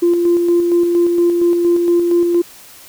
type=tone with tremolo; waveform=sine; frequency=345.8 Hz; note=F4; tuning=17 cents flat; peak=-8 dBFS; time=0.02-2.42 s; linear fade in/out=10 ms; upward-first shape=square; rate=4.3 Hz; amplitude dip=35%; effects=tanh soft clip ceiling -5 dBFS + white hiss -40 dBFS RMS until 2.88 s